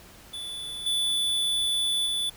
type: tone with level steps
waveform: square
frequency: 3472 Hz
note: A7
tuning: 24 cents flat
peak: -34 / -24 / -26 dBFS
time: 0.33-2.3 s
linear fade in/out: 10 ms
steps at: 0.86 / 2.06 s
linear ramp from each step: 5 ms
effects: pink hiss -50 dBFS RMS until 2.36 s